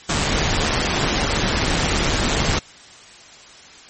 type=noise with amplitude modulation; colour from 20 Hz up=pink; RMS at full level=-17 dBFS; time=0.09-2.59 s; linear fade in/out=5 ms; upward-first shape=sine; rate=151 Hz; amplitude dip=50%; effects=white hiss -43 dBFS RMS until 3.89 s + MP3 32 kbps